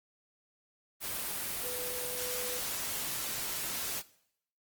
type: tone in noise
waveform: sine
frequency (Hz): 496.2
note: B4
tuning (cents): +8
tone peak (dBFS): -39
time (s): 1.62-2.62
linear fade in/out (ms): 50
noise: white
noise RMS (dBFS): -36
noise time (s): 1-4.03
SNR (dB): -6
effects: noise-tail reverb RT60 0.7 s tail -19 dB re dry + Opus 24 kbps